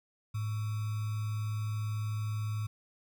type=tone with sample-and-hold; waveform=sine; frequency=106.8 Hz; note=G#2; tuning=49 cents sharp; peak=-31 dBFS; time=0.34-2.67 s; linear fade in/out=10 ms; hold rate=1225 Hz; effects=none